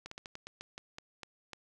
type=slowing click train; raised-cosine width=0.2 ms; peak=-26 dBFS; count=11; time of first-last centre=0.06-1.533 s; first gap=54 ms; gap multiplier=1.21; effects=none